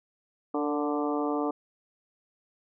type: harmonic tone with a mistuned harmonic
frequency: 146.83 Hz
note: D3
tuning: in tune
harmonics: 2 / 3 / 4 / 5 / 6 / 7 / 8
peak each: -29 / -32 / -36 / -35 / -38 / -40 / -37 dBFS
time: 0.54-1.51 s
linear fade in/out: 5 ms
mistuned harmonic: 3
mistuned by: +31 cents
effects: none